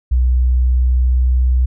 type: tone with pitch glide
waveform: sine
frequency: 62.3 to 62.84 Hz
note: B1 to B1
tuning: +16 to +31 cents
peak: -10 dBFS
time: 0.11-1.66 s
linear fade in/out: 10 ms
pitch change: +15 cents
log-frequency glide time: 0.29-1.39 s
effects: none